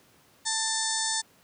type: harmonic tone with a mistuned harmonic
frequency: 887 Hz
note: A5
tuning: 14 cents sharp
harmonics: 1 / 2 / 4 / 5 / 6 / 7 / 8 / 9 / 10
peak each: -35 / -35 / -35 / -35 / -35 / -35 / -35 / -35 / -35 dBFS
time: 0.45-1.22 s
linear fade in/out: 20 ms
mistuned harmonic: 4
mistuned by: +22 cents
effects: pink hiss -60 dBFS RMS until 1.43 s + high-pass 100 Hz 12 dB/octave